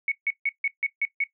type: tone bursts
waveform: sine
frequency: 2217 Hz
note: C#7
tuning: in tune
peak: -21 dBFS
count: 7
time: 0.08-1.239 s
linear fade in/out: 2 ms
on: 37 ms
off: 150 ms
effects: noise-tail reverb RT60 0.1 s tail -17 dB re dry